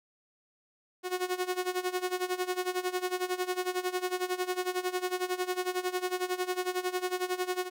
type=tone with tremolo; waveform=sawtooth; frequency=364.8 Hz; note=F#4; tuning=24 cents flat; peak=-23 dBFS; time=1.03-7.7 s; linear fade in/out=50 ms; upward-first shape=sine; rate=11 Hz; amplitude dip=85%; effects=none